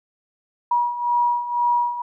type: beating tone pair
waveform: sine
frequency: 960 / 962 Hz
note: B5 / B5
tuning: -49 / -46 cents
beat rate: 2 Hz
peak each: -24 / -19 dBFS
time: 0.71-2.02 s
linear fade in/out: 5 ms
effects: none